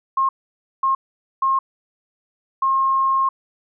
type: tone bursts at uneven times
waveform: sine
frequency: 1072 Hz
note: C6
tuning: 42 cents sharp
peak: -15 dBFS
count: 4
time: 0.17-0.29 / 0.83-0.95 / 1.42-1.59 / 2.62-3.29 s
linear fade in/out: 5 ms
effects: none